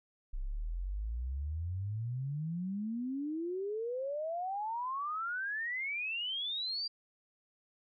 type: exponential sweep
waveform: sine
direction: up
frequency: 30.92 to 4792 Hz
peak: -34 dBFS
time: 0.33-6.88 s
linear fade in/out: 10 ms
effects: none